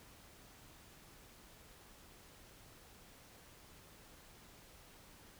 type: silence
effects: pink hiss -60 dBFS RMS until 5.39 s